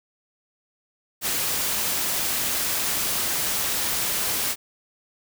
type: noise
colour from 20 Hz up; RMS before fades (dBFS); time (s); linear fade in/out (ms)
white; -25; 1.21-4.56; 50
effects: none